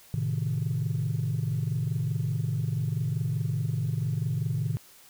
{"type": "chord", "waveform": "sine", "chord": "A diminished", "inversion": "none", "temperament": "equal", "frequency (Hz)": [110, 130.81, 155.56], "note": ["A2", "C3", "Eb3"], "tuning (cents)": [0, 0, 0], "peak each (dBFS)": -29, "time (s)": [0.14, 4.77], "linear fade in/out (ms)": 0, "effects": ["tanh soft clip ceiling -20 dBFS", "white hiss -54 dBFS RMS until 5.09 s"]}